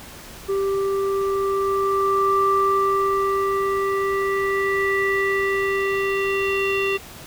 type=tone with low-pass filter sweep; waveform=square; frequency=392 Hz; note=G4; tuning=in tune; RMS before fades=-21 dBFS; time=0.48-6.98 s; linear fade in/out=20 ms; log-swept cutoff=800 to 2900 Hz; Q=5; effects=pink hiss -40 dBFS RMS until 7.26 s